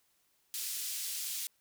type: band-pass noise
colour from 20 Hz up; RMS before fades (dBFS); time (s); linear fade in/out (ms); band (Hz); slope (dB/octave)
white; -38; 0.54-1.47; 0; 3400 to 15000; 12
effects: white hiss -73 dBFS RMS until 1.6 s